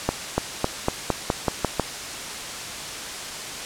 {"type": "accelerating click train", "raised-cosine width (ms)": 1, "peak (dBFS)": -5, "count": 9, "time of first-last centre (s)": [0.09, 1.797], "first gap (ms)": 290, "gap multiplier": 0.91, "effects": ["white hiss -32 dBFS RMS until 3.65 s", "low-pass 8000 Hz 12 dB/octave"]}